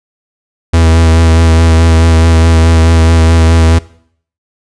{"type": "tone with vibrato", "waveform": "45% pulse", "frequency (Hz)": 81.9, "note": "E2", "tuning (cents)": -11, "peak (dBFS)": -4, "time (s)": [0.73, 3.79], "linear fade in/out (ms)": 10, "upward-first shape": "sine", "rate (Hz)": 4.7, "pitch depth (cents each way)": 23, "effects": ["noise-tail reverb RT60 0.6 s tail -20 dB re dry", "resampled to 22050 Hz"]}